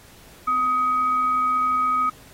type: tone with frequency modulation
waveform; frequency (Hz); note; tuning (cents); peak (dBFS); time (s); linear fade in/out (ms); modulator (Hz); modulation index
sine; 1257; D#6; +17; -18; 0.47-2.1; 10; 1000; 0.23
effects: pink hiss -49 dBFS RMS until 2.33 s + AAC 48 kbps